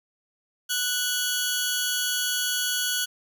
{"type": "tone pair together", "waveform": "15% pulse", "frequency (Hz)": [1480, 3325], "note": ["F#6", "G#7"], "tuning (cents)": [0, 1], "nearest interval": "octave + major second", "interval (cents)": 1401, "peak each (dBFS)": -20, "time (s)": [0.69, 3.06], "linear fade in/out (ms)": 20, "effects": []}